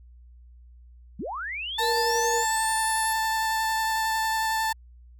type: linear sweep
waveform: sine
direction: up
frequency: 138.59 to 11350 Hz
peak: -30 dBFS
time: 1.19-3.13 s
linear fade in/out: 5 ms
type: tone with vibrato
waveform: 30% pulse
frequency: 885 Hz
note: A5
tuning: 10 cents sharp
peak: -21 dBFS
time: 1.78-4.73 s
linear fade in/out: 10 ms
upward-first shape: sine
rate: 11 Hz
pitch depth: 9 cents each way
type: tone with tremolo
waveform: sine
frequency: 470.3 Hz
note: A#4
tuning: 15 cents sharp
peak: -25 dBFS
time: 1.79-2.45 s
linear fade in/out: 50 ms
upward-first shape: square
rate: 11 Hz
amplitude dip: 25%
effects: added 60 Hz sine -47 dBFS peak until 5.19 s